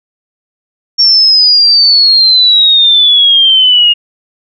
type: exponential sweep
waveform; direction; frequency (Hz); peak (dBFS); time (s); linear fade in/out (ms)
sine; down; 5510 to 2839; -3; 0.98-3.94; 20
effects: none

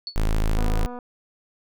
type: tone with exponential decay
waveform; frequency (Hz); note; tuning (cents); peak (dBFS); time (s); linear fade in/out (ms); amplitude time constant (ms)
sine; 4435; C#8; 0; -25; 0.07-0.19; 1; 24
type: tone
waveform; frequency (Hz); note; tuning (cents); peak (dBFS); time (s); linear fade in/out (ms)
square; 26.84; A0; -42; -19; 0.16-0.86; 0
type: click train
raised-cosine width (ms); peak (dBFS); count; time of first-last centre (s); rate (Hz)
1; -24; 101; 0.58-0.988; 245
effects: none

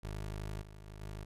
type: tone with level steps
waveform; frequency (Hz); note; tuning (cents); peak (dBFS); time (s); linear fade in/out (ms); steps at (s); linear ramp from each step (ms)
20% pulse; 51.8; G#1; -4; -34 / -45 / -42 / -37; 0.03-1.25; 10; 0.61 / 0.86 / 1.01; 10
effects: resampled to 32000 Hz

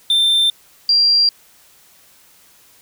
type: tone pair in turn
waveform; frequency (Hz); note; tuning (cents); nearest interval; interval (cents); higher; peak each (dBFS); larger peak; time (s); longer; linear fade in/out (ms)
triangle / sine; 3574 / 4750; A7 / D8; +26 / +19; perfect fourth; 493; second; -10; neither; 0.1-0.5 / 0.89-1.29; neither; 2
effects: white hiss -50 dBFS RMS until 2.81 s

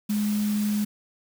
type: tone in noise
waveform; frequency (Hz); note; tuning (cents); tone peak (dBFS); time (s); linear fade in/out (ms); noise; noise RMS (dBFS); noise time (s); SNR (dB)
sine; 209.1; G#3; +12; -22; 0.09-0.85; 10; white; -38; 0.09-0.85; +13
effects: none

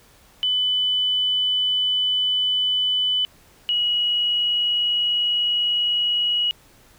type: tone pair in turn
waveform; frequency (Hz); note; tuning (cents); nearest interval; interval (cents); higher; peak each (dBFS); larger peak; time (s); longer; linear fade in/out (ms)
sine; 3000 / 2910; F#7 / F#7; +23 / -29; minor second; 52; first; -18 / -18; neither; 0.43-3.25 / 3.69-6.51; neither; 0
effects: pink hiss -53 dBFS RMS until 6.98 s

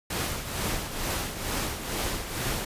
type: noise with tremolo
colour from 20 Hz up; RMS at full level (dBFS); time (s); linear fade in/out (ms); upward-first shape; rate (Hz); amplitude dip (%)
pink; -28; 0.1-2.65; 5; triangle; 2.2; 65
effects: resampled to 32000 Hz

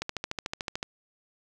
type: click train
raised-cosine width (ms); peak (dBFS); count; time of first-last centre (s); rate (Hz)
0.2; -14; 12; 0.02-0.829; 13.6
effects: none

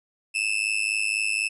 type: tone with amplitude modulation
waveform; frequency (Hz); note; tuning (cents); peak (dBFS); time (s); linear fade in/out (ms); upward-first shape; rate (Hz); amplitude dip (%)
40% pulse; 2630; E7; -5; -18; 0.34-1.49; 20; sine; 104; 90
effects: resampled to 32000 Hz

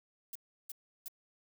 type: noise bursts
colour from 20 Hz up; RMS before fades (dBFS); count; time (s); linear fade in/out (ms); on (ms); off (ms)
violet; -43; 3; 0.33-1.082; 2; 24; 340
effects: none

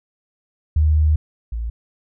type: tone pair in turn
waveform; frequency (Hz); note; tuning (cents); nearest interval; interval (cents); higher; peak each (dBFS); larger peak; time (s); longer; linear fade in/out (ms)
sine; 76.9 / 56.94; D#2 / A#1; -20 / -40; perfect fourth; 520; first; -12 / -22; first; 0.76-1.16 / 1.52-1.7; first; 5
effects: none

